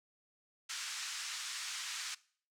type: band-pass noise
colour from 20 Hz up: white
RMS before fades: -42 dBFS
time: 0.69-2.15 s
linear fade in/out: 10 ms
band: 1200 to 7300 Hz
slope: 24 dB/octave
effects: noise-tail reverb RT60 0.5 s tail -21 dB re dry